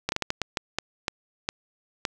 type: slowing click train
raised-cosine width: 0.2 ms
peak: -8 dBFS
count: 11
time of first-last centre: 0.09-2.052 s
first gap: 31 ms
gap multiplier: 1.38
effects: none